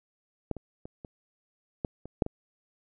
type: clicks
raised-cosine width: 2 ms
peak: -16 / -26 / -28 / -28 / -16 / -28 / -9 / -20 dBFS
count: 8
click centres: 0.513 / 0.567 / 0.855 / 1.048 / 1.848 / 2.056 / 2.222 / 2.264 s
effects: none